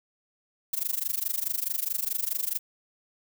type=noise with amplitude modulation; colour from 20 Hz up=violet; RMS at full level=-26 dBFS; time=0.73-2.59 s; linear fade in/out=5 ms; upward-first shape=sine; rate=24.7 Hz; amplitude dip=95%; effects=none